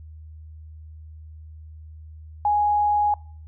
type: tone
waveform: sine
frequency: 830.6 Hz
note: G#5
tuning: in tune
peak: -17 dBFS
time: 2.45-3.14 s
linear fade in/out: 2 ms
effects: noise-tail reverb RT60 0.5 s tail -24 dB re dry + added 78 Hz sine -39 dBFS peak until 3.47 s